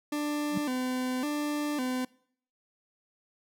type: tone with vibrato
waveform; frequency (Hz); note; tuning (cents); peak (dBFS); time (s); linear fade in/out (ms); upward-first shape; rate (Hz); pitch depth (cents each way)
40% pulse; 274.2; C#4; -19; -28; 0.12-2.05; 5; square; 0.9; 130
type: tone with exponential growth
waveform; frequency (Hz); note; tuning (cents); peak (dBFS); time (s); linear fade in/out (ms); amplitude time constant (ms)
triangle; 191.3; G3; -42; -22; 0.49-0.58; 5; 19
effects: noise-tail reverb RT60 0.6 s tail -23 dB re dry